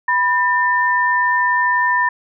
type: tone pair together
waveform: sine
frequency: 985.5 / 1798 Hz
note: B5 / A6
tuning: -4 / +37 cents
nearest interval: minor seventh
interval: 1041 cents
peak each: -16 dBFS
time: 0.08-2.09 s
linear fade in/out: 5 ms
effects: none